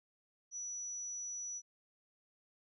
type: tone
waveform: sine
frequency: 5900 Hz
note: F#8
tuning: 6 cents flat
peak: -40 dBFS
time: 0.51-1.62 s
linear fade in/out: 50 ms
effects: none